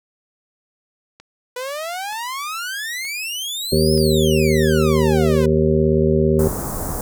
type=click train; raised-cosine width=0.2 ms; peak=-24 dBFS; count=4; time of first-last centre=1.2-3.978 s; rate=1.08 Hz
type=exponential two-way sweep; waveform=sawtooth; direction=up then down; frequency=487.3 to 5274 to 487.3 Hz; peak=-21 dBFS; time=1.56-5.46 s; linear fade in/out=5 ms; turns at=3.94 s
type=harmonic tone; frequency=77.78 Hz; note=D#2; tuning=in tune; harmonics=1 / 2 / 3 / 5 / 6 / 7; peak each=-22 / -19 / -20 / -17 / -24 / -24 dBFS; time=3.72-6.48 s; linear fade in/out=5 ms
type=band-stop noise; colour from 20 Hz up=pink; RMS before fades=-25 dBFS; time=6.39-7.01 s; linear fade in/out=2 ms; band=1200 to 7300 Hz; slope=24 dB/octave
effects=none